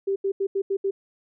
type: tone bursts at uneven times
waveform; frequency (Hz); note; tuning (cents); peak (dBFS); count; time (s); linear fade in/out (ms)
sine; 392; G4; 0; -21; 6; 0.07-0.16 / 0.24-0.32 / 0.4-0.47 / 0.55-0.62 / 0.7-0.77 / 0.84-0.91; 10
effects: none